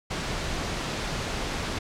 pink noise, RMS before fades -30 dBFS, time 0.1-1.79 s, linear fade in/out 10 ms, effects low-pass 6000 Hz 12 dB/octave

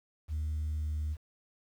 sine tone with pitch glide, 77 to 76.34 Hz, D#2 to D#2, -17 to -32 cents, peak -29 dBFS, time 0.28-1.17 s, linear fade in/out 50 ms, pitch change -15 cents, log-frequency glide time 0.68-0.92 s, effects tanh soft clip ceiling -29 dBFS + 10-bit

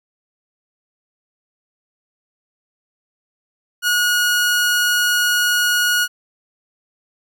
sawtooth tone, 1449 Hz, F#6, 37 cents flat, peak -11 dBFS, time 3.82-6.08 s, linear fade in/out 50 ms, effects none

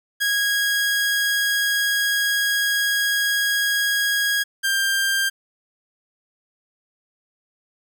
sawtooth tone pair in turn, 1646 / 1589.9 Hz, G#6 / G6, -16 / +24 cents, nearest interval minor second, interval 60 cents, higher first, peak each -15 dBFS, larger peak neither, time 0.2-4.44 / 4.63-5.3 s, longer first, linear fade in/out 20 ms, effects none

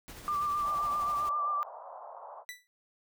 pink noise with tremolo, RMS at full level -46 dBFS, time 0.08-1.29 s, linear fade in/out 0 ms, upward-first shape sine, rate 12 Hz, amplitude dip 40%
sine tone with vibrato, 1179 Hz, D6, 6 cents sharp, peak -28 dBFS, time 0.28-1.63 s, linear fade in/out 0 ms, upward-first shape sine, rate 7.6 Hz, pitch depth 31 cents each way
pink band-pass noise, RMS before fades -46 dBFS, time 0.61-2.45 s, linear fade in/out 50 ms, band 590 to 1100 Hz, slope 48 dB/octave
sawtooth tone with exponential decay, 1975.5 Hz, B6, in tune, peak -33 dBFS, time 2.49-2.67 s, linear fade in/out 0 ms, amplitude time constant 38 ms
effects none

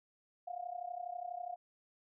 sine tone with amplitude modulation, 710 Hz, F5, 28 cents sharp, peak -36 dBFS, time 0.47-1.56 s, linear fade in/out 10 ms, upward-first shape sine, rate 32.2 Hz, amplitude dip 85%, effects none

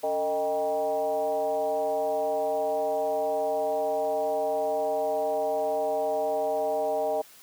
sine tone with frequency modulation, 620 Hz, D#5, 6 cents flat, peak -24 dBFS, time 0.03-7.22 s, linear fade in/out 10 ms, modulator 169 Hz, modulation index 1.1, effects white hiss -52 dBFS RMS until 7.42 s + high-pass 150 Hz 12 dB/octave

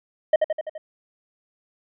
triangle tone with echo, 622.3 Hz, D#5, in tune, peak -10 dBFS, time 0.33-0.36 s, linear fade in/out 5 ms, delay 84 ms, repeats 5, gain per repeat -4 dB, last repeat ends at 0.78 s, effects resampled to 8000 Hz

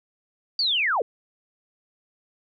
sine linear sweep, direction down, 4698 to 392 Hz, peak -20 dBFS, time 0.59-1.02 s, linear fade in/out 2 ms, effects none

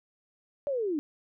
sine linear sweep, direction down, 587.3 to 279.4 Hz, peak -27 dBFS, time 0.67-0.99 s, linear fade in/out 0 ms, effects none

